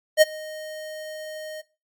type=tone with ADSR envelope; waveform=square; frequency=620 Hz; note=D#5; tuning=6 cents flat; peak=-10 dBFS; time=0.17-1.62 s; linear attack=47 ms; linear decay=25 ms; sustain=-24 dB; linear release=21 ms; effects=noise-tail reverb RT60 0.3 s tail -19 dB re dry + AAC 64 kbps